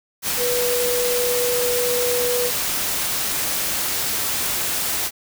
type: tone in noise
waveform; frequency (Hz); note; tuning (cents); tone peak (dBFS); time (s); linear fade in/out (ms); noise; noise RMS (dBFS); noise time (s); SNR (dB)
sine; 489.6; B4; -15; -20; 0.37-2.51; 50; white; -23; 0.22-5.11; 0
effects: none